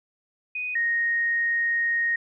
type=tone pair in turn; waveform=sine; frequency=2490 / 1864.7 Hz; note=D#7 / A#6; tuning=+1 / 0 cents; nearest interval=perfect fourth; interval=501 cents; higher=first; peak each=-27 / -21 dBFS; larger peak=second; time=0.55-0.75 / 0.75-2.16 s; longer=second; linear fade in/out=5 ms; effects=none